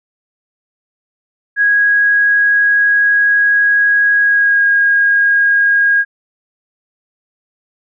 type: tone with pitch glide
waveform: sine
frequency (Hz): 1652 to 1633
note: G#6 to G#6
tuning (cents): -10 to -30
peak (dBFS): -8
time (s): 1.56-6.05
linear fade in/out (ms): 50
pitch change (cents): -20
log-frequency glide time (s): 4.24-4.64
effects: none